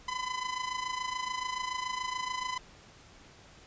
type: tone with amplitude modulation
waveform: sawtooth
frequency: 1010 Hz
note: B5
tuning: 39 cents sharp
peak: -26 dBFS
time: 0.08-2.58 s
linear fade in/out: 5 ms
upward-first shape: sine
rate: 27 Hz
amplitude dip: 70%
effects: pink hiss -55 dBFS RMS until 3.66 s + resampled to 16000 Hz